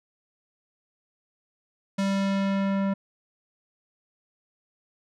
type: tone with low-pass filter sweep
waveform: square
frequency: 196 Hz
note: G3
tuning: in tune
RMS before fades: -25 dBFS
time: 1.98-2.94 s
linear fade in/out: 10 ms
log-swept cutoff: 8000 to 1400 Hz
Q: 0.74
effects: none